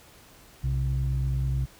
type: tone pair together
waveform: sine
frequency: 62.2 / 131.65 Hz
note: B1 / C3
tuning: +13 / +11 cents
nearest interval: octave + minor second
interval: 1298 cents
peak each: -25 dBFS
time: 0.63-1.66 s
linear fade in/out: 20 ms
effects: tanh soft clip ceiling -19 dBFS + pink hiss -53 dBFS RMS until 1.79 s